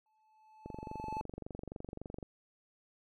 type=tone with exponential growth; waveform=triangle; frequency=868 Hz; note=A5; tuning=24 cents flat; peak=-33 dBFS; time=0.06-1.21 s; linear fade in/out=1 ms; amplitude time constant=250 ms
type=click train; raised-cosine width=2 ms; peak=-29 dBFS; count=38; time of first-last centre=0.66-2.228 s; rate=23.6 Hz
effects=none